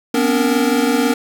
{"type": "tone cluster", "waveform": "square", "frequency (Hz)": [242.5, 261.1, 287, 464.2], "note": ["B3", "C4", "D4", "A#4"], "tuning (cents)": [-31, -3, -40, -7], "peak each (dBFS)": -20, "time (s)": [0.14, 1.14], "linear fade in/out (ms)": 5, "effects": ["7-bit"]}